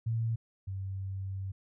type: tone pair in turn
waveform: sine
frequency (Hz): 113.8 / 96.24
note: A#2 / G2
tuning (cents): -41 / -31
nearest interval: minor third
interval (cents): 290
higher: first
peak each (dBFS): -28 / -34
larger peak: first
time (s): 0.06-0.36 / 0.67-1.52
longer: second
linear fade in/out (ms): 10
effects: none